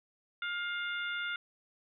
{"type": "harmonic tone", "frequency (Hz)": 706, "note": "F5", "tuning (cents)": 19, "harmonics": [2, 3, 4, 5], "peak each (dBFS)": [-35, -41, -44, -43], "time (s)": [0.42, 1.36], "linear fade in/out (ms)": 2, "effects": []}